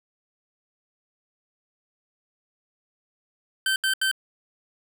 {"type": "tone bursts", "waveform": "25% pulse", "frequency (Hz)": 1548, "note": "G6", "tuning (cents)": -22, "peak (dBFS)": -17, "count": 3, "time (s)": [3.66, 4.114], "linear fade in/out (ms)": 2, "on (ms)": 100, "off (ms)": 77, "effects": []}